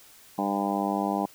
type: harmonic tone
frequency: 99.9 Hz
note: G2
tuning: 33 cents sharp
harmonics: 2 / 3 / 4 / 5 / 6 / 7 / 8 / 9 / 10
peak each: -30 / -31 / -37 / -38 / -36 / -34 / -30 / -37 / -36 dBFS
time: 0.38-1.26 s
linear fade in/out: 5 ms
effects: white hiss -53 dBFS RMS until 1.34 s